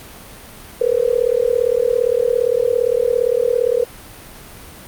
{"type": "tone with amplitude modulation", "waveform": "sine", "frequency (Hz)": 483.6, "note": "B4", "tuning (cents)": -36, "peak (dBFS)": -9, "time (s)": [0.81, 3.85], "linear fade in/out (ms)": 5, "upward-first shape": "sine", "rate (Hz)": 37.5, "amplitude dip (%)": 100, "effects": ["pink hiss -38 dBFS RMS until 4.87 s", "Opus 48 kbps"]}